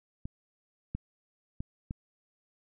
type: clicks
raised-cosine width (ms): 5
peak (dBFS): -25 / -21 / -23 / -23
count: 4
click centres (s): 0.255 / 0.95 / 1.605 / 1.909
effects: none